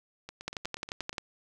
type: two click trains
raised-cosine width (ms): 0.2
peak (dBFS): -24 / -16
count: 8 / 9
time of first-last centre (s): 0.29-1.129 / 0.48-1.182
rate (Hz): 8.34 / 11.4
effects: none